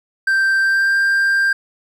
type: tone with pitch glide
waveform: triangle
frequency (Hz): 1568 to 1588.1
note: G6 to G6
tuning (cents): 0 to +22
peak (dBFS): -11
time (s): 0.27-1.53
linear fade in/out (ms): 5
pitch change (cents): +22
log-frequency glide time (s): 0.59-0.96
effects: none